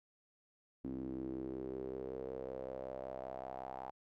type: tone with band-pass filter sweep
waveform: sawtooth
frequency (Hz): 65.3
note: C2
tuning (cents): -3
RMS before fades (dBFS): -44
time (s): 0.84-3.91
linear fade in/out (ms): 5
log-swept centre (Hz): 280 to 810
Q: 5.3
effects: none